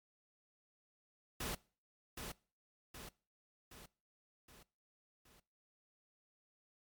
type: noise with echo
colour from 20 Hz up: pink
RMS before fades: -41 dBFS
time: 1.4-1.55 s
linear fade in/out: 5 ms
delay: 770 ms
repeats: 5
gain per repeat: -5 dB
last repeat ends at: 5.4 s
effects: noise-tail reverb RT60 0.4 s tail -23 dB re dry + MP3 96 kbps